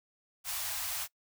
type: band-stop noise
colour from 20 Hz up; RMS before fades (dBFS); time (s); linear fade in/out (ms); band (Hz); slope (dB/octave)
white; -36; 0.44-1.08; 50; 110 to 620; 96
effects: noise-tail reverb RT60 0.1 s tail -22 dB re dry